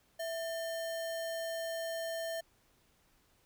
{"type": "tone with sample-and-hold", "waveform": "sine", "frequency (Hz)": 659.3, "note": "E5", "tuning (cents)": 0, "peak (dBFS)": -35, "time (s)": [0.19, 2.41], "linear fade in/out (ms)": 10, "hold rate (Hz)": 2450, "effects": ["pink hiss -70 dBFS RMS until 3.45 s"]}